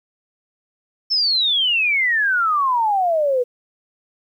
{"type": "exponential sweep", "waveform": "sine", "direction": "down", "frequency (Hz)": [5380, 479.2], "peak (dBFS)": -15, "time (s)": [1.1, 3.44], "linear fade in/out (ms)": 20, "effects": ["9-bit"]}